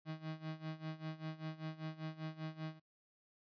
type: tone with tremolo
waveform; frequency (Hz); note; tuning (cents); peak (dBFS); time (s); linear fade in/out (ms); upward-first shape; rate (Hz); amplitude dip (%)
35% pulse; 157.8; D#3; +25; -38; 0.05-2.8; 50; sine; 5.1; 85
effects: noise-tail reverb RT60 0.1 s tail -26 dB re dry + resampled to 11025 Hz